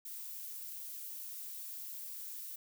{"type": "noise", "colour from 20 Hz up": "violet", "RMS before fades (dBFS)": -45, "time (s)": [0.05, 2.56], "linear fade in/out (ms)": 5, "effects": []}